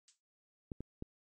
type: noise with exponential decay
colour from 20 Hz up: violet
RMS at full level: -47 dBFS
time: 0.08-0.21 s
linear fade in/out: 1 ms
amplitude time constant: 27 ms
type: clicks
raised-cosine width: 3 ms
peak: -28 dBFS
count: 3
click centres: 0.718 / 0.806 / 1.024 s
effects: MP3 32 kbps